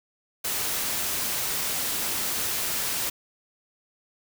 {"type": "noise", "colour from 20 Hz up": "white", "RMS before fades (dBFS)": -28, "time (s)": [0.44, 3.1], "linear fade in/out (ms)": 10, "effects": []}